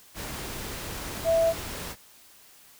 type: tone in noise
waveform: sine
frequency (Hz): 660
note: E5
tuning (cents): +2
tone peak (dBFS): -19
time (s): 1.24-1.54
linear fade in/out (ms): 50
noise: pink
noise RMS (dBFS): -36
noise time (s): 0.14-1.96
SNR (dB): +14
effects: white hiss -54 dBFS RMS until 2.79 s